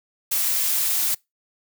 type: noise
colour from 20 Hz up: blue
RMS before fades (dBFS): -22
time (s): 0.31-1.15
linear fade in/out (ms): 10
effects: noise-tail reverb RT60 0.2 s tail -25 dB re dry